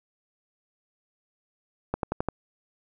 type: accelerating click train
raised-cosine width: 1 ms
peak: -12 dBFS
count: 5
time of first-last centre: 1.94-2.287 s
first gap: 92 ms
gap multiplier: 0.96
effects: none